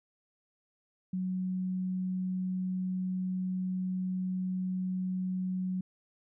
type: tone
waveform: sine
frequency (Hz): 185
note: F#3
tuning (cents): 0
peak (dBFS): -30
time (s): 1.13-5.81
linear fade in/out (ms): 5
effects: none